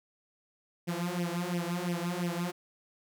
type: tone with flanger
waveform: sawtooth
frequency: 174.61 Hz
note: F3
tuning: in tune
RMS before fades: -33 dBFS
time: 0.87-2.52 s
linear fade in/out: 20 ms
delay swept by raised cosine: 0.35 to 4.95 ms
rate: 2.9 Hz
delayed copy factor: +0.9
effects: none